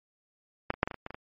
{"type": "clicks", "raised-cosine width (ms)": 0.5, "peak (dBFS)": [-11, -26, -7, -16, -21, -24, -22, -24, -25], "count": 9, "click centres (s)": [0.704, 0.74, 0.831, 0.875, 0.912, 0.943, 1.064, 1.106, 1.145], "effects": ["MP3 32 kbps"]}